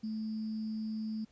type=tone with sample-and-hold; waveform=sine; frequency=218.4 Hz; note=A3; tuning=13 cents flat; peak=-34 dBFS; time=0.03-1.25 s; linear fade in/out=10 ms; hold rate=4900 Hz; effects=pink hiss -68 dBFS RMS until 1.31 s + resampled to 16000 Hz